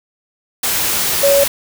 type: tone in noise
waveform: sine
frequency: 561 Hz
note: C#5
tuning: 21 cents sharp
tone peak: -9 dBFS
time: 1.23-1.44 s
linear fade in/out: 5 ms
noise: white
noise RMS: -17 dBFS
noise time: 0.63-1.48 s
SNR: +5 dB
effects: none